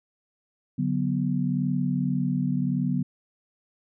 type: chord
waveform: sine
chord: B minor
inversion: first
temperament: equal with one note detuned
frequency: 144.39 / 185 / 246.9 Hz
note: D3 / F#3 / B3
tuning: -29 / 0 / 0 cents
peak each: -27 dBFS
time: 0.78-3.03 s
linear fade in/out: 10 ms
effects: none